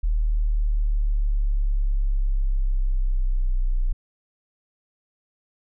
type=exponential sweep; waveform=sine; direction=down; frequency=38.89 to 30.5 Hz; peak=-18 dBFS; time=0.03-3.93 s; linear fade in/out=10 ms; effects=none